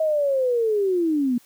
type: linear sweep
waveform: sine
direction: down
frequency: 641 to 234.5 Hz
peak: -18 dBFS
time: 0-1.38 s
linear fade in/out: 5 ms
effects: white hiss -55 dBFS RMS until 1.45 s + high-pass 150 Hz 12 dB/octave